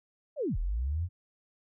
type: linear two-way sweep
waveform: sine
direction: down then up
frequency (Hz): 645 to 35.4 to 92.6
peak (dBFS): -28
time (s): 0.36-1.09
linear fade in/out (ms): 50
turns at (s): 0.57
effects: none